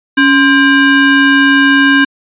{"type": "ring-modulated tone", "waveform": "square", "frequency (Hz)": 659.3, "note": "E5", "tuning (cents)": 0, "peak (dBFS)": -3, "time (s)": [0.17, 2.05], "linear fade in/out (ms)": 10, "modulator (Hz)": 938, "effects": ["resampled to 8000 Hz"]}